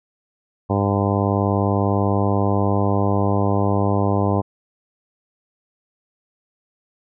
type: harmonic tone with a mistuned harmonic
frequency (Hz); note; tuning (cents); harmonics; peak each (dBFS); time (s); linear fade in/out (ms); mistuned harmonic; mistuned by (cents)
100.2; G2; +38; 1 / 2 / 3 / 4 / 5 / 6 / 7 / 8 / 9 / 10; -20 / -23 / -25 / -26 / -27 / -28 / -28 / -29 / -30 / -30; 0.69-4.42; 20; 10; +33
effects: none